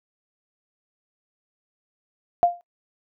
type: tone with exponential decay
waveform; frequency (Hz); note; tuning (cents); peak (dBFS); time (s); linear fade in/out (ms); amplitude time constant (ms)
sine; 698.5; F5; 0; -10; 2.43-2.61; 0; 38
effects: noise-tail reverb RT60 0.1 s tail -20 dB re dry